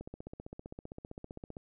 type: click train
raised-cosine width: 2 ms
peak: -30 dBFS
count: 25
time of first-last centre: 0.01-1.568 s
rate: 15.4 Hz
effects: none